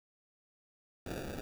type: noise with sample-and-hold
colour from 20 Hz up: blue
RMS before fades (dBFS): -41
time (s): 1.06-1.41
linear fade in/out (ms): 2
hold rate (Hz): 1050
effects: none